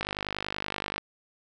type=click train; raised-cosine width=0.3 ms; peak=-14 dBFS; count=50; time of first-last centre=0.01-0.98 s; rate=50.5 Hz; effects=none